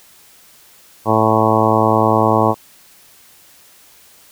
harmonic tone, 110 Hz, A2, in tune, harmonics 1 / 2 / 3 / 4 / 5 / 6 / 7 / 8 / 9 / 10, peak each -20 / -20 / -20 / -20 / -20 / -20 / -20 / -20 / -20 / -20 dBFS, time 1.05-2.55 s, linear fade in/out 50 ms, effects white hiss -47 dBFS RMS until 4.31 s

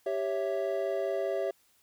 triangle chord, C# diminished, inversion second, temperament equal, 392 / 554.4 / 659.3 Hz, G4 / C#5 / E5, 0 / 0 / 0 cents, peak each -31 dBFS, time 0.06-1.51 s, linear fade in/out 5 ms, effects white hiss -67 dBFS RMS until 1.82 s

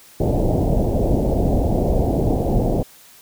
pink low-pass noise, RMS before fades -18 dBFS, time 0.2-2.83 s, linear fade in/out 5 ms, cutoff 740 Hz, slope 48 dB/octave, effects white hiss -47 dBFS RMS until 3.21 s

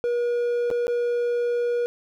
triangle tone with dropouts, 479.8 Hz, A#4, 50 cents sharp, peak -19 dBFS, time 0.04-1.86 s, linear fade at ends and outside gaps 0 ms, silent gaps 0.703-0.712 / 0.869-0.88 s, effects none

